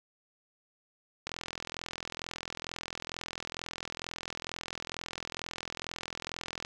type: click train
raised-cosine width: 0.2 ms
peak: -19 dBFS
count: 228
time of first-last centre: 1.27-6.649 s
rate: 42.2 Hz
effects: none